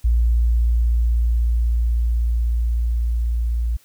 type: tone with level ramp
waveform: sine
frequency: 58.1 Hz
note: A#1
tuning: 5 cents flat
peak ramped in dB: -13 to -18 dBFS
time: 0.04-3.77 s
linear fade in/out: 10 ms
effects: white hiss -55 dBFS RMS until 3.84 s